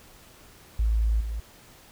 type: tone with level steps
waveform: sine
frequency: 55 Hz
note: A1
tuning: in tune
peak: -20 / -28 dBFS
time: 0.79-1.4 s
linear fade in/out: 5 ms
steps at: 1.2 s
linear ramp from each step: 10 ms
effects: pink hiss -52 dBFS RMS until 1.91 s

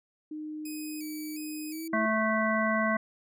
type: tone with pitch glide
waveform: sine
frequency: 306.4 to 324.6 Hz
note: D#4 to E4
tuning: -27 to -27 cents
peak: -35 dBFS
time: 0.31-2.06 s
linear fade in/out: 5 ms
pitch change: +100 cents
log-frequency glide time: 1.68-1.84 s
type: tone with vibrato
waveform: 5% pulse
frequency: 2400 Hz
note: D7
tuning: 37 cents sharp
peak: -33 dBFS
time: 0.65-1.88 s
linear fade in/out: 5 ms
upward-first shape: square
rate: 1.4 Hz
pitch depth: 78 cents each way
type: harmonic tone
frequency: 218.9 Hz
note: A3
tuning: 9 cents flat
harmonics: 1 / 3 / 5 / 7 / 9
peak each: -29 / -30 / -31 / -33 / -32 dBFS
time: 1.93-2.97 s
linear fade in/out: 5 ms
effects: none

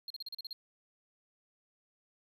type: tone bursts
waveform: triangle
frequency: 4222 Hz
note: C8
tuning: 15 cents sharp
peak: -38 dBFS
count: 8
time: 0.08-0.53 s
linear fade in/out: 2 ms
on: 23 ms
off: 38 ms
effects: 12-bit

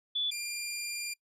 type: tone pair in turn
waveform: sine / 15% pulse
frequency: 3457 / 2394 Hz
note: A7 / D7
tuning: -31 / +33 cents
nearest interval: tritone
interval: 636 cents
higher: first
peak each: -28 dBFS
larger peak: neither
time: 0.15-0.31 / 0.31-1.14 s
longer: second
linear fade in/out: 10 ms
effects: noise-tail reverb RT60 0.1 s tail -23 dB re dry + resampled to 32000 Hz

